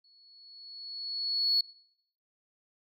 sine tone with exponential growth, 4385 Hz, C#8, 20 cents flat, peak -21 dBFS, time 0.04-1.61 s, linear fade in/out 5 ms, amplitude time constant 340 ms, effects noise-tail reverb RT60 0.7 s tail -23 dB re dry + tanh soft clip ceiling -18 dBFS

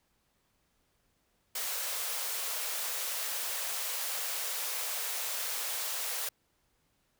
white high-pass noise, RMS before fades -35 dBFS, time 1.55-6.29 s, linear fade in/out 5 ms, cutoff 440 Hz, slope 96 dB/octave, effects pink hiss -74 dBFS RMS until 7.19 s

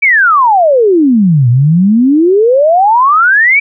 sine exponential two-way sweep, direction down then up, 2349 to 116.54 to 2349 Hz, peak -4 dBFS, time 0.02-3.6 s, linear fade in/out 10 ms, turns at 1.49 s, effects none

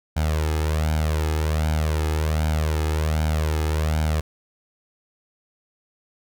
sawtooth tone with flanger, 77.7 Hz, D#2, 2 cents flat, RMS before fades -22 dBFS, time 0.16-4.21 s, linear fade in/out 10 ms, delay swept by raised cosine 1.3 to 2.4 ms, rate 1.3 Hz, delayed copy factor +0.65, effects none

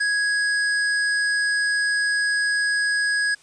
square tone, 1661.2 Hz, G#6, in tune, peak -20 dBFS, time 0-3.35 s, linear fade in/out 10 ms, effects white hiss -53 dBFS RMS until 3.42 s + resampled to 22050 Hz

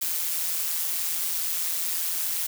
blue noise with amplitude modulation, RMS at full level -25 dBFS, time 0.01-2.47 s, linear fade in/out 10 ms, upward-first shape sine, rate 168 Hz, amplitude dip 60%, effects none

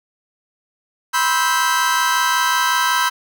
40% pulse chord, C major seventh, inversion third, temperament just, 981.1 / 1046.5 / 1308.1 / 1569.8 Hz, B5 / C6 / E6 / G6, -12 / 0 / -14 / +2 cents, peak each -19 / -22 / -21 / -19 dBFS, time 1.13-3.1 s, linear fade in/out 20 ms, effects none

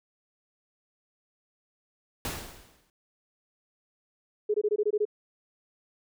pink noise with exponential decay, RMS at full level -31 dBFS, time 2.25-2.9 s, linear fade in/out 1 ms, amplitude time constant 140 ms
sine tone bursts, 420 Hz, G#4, 19 cents sharp, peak -22 dBFS, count 8, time 4.49-5.053 s, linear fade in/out 10 ms, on 52 ms, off 21 ms
effects none

